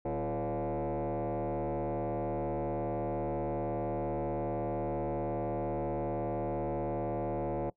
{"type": "tone with frequency modulation", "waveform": "sine", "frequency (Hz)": 112.2, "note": "A2", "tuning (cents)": 34, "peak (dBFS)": -29, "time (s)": [0.05, 7.7], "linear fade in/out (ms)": 5, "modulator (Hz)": 150, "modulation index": 4.4, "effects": ["noise-tail reverb RT60 0.1 s tail -22 dB re dry", "tanh soft clip ceiling -29 dBFS"]}